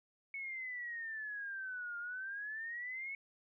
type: exponential two-way sweep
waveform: sine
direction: down then up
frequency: 2217 to 1402 to 2217 Hz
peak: -40 dBFS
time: 0.34-3.15 s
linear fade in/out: 2 ms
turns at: 1.98 s
effects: none